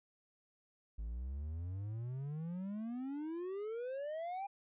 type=exponential sweep; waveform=triangle; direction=up; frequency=51.91 to 809 Hz; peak=-37 dBFS; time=0.98-4.47 s; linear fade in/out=10 ms; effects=resampled to 8000 Hz